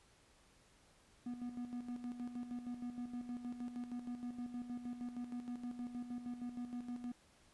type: tone with tremolo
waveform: triangle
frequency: 243.5 Hz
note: B3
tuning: 24 cents flat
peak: -38 dBFS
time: 1.26-7.12 s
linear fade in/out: 5 ms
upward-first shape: square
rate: 6.4 Hz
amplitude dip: 60%
effects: pink hiss -68 dBFS RMS until 7.53 s + resampled to 24000 Hz